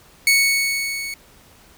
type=tone with level ramp; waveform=sawtooth; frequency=2217 Hz; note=C#7; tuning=in tune; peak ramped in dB=-8 to -24 dBFS; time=0.27-1.14 s; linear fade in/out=2 ms; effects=pink hiss -50 dBFS RMS until 1.77 s